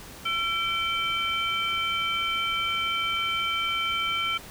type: tone cluster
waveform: sine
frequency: 1351 / 2318 / 3103 Hz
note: E6 / D7 / G7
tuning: +42 / -23 / -18 cents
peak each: -29 dBFS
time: 0.25-4.38 s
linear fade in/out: 10 ms
effects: pink hiss -44 dBFS RMS until 4.5 s